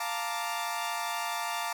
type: chord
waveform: sawtooth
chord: Bb major seventh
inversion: second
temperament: equal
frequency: 698.5 / 880 / 932.3 / 1174.7 Hz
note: F5 / A5 / Bb5 / D6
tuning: 0 / 0 / 0 / 0 cents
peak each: -33 dBFS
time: 0-1.73 s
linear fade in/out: 5 ms
effects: none